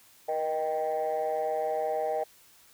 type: chord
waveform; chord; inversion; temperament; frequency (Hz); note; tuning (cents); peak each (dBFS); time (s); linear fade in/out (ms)
sine; Eb major; second; equal with one note detuned; 476.2 / 622.3 / 784; Bb4 / Eb5 / G5; +37 / 0 / 0; -31 / -29 / -30; 0.28-2.24; 10
effects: tanh soft clip ceiling -22 dBFS + white hiss -58 dBFS RMS until 2.73 s